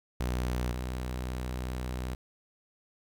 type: tone pair in turn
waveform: sawtooth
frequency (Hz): 61.74 / 62.64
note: B1 / B1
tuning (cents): 0 / +25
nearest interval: unison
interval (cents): 25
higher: second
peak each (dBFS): -25 / -29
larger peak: first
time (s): 0.2-0.72 / 0.72-2.15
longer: second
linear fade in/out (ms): 5
effects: 11-bit